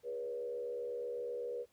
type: tone with frequency modulation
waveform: sine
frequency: 482.8 Hz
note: B4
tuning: 39 cents flat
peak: -37 dBFS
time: 0.03-1.66 s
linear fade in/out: 50 ms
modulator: 72 Hz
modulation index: 0.74
effects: pink hiss -72 dBFS RMS until 1.72 s + high-pass 60 Hz 12 dB/octave